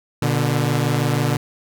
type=tone pair together; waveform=sawtooth; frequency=120.64 / 146.83 Hz; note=B2 / D3; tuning=-40 / 0 cents; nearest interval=minor third; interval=340 cents; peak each=-16 dBFS; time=0.22-1.37 s; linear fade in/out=5 ms; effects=none